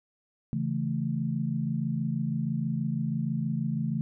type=chord; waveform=sine; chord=A major; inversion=first; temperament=equal; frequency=138.59 / 164.81 / 220 Hz; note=C#3 / E3 / A3; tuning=0 / 0 / 0 cents; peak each=-31 dBFS; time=0.53-4.01 s; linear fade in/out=0 ms; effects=none